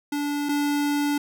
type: tone pair in turn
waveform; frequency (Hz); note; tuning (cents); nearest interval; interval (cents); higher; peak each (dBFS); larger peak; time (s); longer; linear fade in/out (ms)
square; 289.9 / 289.9; D4 / D4; -22 / -22; unison; 0; neither; -25 / -22; second; 0.12-0.49 / 0.49-1.18; second; 5
effects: none